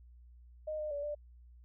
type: tone with pitch steps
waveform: sine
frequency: 617 / 608 / 575 / 591 Hz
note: D#5 / D#5 / D5 / D5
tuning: -15 / -40 / -37 / +11 cents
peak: -35 dBFS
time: 0.67-1.15 s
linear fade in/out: 10 ms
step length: 120 ms
effects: added 60 Hz sine -54 dBFS peak until 1.64 s